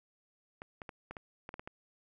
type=clicks; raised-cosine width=0.5 ms; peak=-28 dBFS; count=9; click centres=0.619 / 0.818 / 0.892 / 1.11 / 1.168 / 1.491 / 1.541 / 1.595 / 1.675 s; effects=none